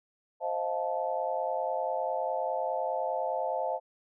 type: chord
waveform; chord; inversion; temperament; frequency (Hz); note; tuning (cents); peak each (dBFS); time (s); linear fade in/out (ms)
sine; F dominant seventh; second; just; 523.8 / 628.6 / 698.5 / 873.1; C5 / Eb5 / F5 / A5; +2 / +18 / 0 / -14; -34; 0.4-3.8; 50
effects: none